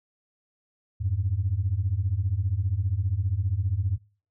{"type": "beating tone pair", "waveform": "sine", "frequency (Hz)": [87.31, 102.31], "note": ["F2", "G#2"], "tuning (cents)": [0, -25], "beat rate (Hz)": 15, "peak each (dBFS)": [-26, -25], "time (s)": [1, 3.98], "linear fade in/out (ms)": 20, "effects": ["noise-tail reverb RT60 0.4 s tail -24 dB re dry", "tanh soft clip ceiling -15 dBFS"]}